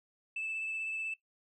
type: tone with vibrato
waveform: sine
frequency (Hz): 2632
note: E7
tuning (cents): -3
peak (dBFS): -33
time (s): 0.36-1.14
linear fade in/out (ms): 5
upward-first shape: triangle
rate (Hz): 16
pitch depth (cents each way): 13
effects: noise-tail reverb RT60 0.1 s tail -17 dB re dry + tanh soft clip ceiling -31 dBFS